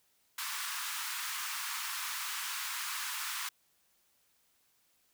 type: high-pass noise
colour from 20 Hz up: pink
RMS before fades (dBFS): -38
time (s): 0.38-3.49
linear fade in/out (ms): 5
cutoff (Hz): 990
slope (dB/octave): 48
effects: white hiss -72 dBFS RMS until 5.13 s